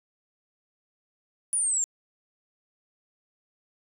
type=exponential sweep; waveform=sine; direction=down; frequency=9830 to 7230 Hz; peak=-22 dBFS; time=1.53-1.84 s; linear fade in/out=0 ms; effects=tanh soft clip ceiling -18 dBFS